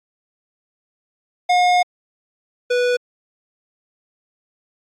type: tone pair in turn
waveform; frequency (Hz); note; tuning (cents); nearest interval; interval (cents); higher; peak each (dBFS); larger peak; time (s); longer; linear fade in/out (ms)
square; 718 / 491.4; F5 / B4; +48 / -9; perfect fifth; 657; first; -13 / -16; first; 1.49-1.83 / 2.7-2.97; first; 10
effects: low-pass 5000 Hz 12 dB/octave + AAC 64 kbps